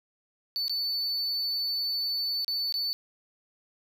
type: tone with dropouts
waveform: triangle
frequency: 4494 Hz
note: C#8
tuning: 23 cents sharp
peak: -26 dBFS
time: 0.56-2.93 s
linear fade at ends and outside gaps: 0 ms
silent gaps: 0.681-0.696 / 2.446-2.48 / 2.724-2.741 s
effects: none